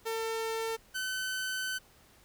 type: tone pair in turn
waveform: sawtooth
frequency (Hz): 449.7 / 1520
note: A4 / F#6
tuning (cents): +38 / +46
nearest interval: octave + major sixth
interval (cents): 2108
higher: second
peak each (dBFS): -28 / -29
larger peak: first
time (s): 0.05-0.77 / 0.94-1.79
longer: second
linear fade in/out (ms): 20
effects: pink hiss -61 dBFS RMS until 2.24 s